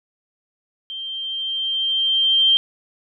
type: tone with level ramp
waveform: sine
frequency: 3153 Hz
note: G7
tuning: 9 cents sharp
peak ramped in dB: -28 to -11 dBFS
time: 0.9-2.57 s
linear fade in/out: 0 ms
effects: none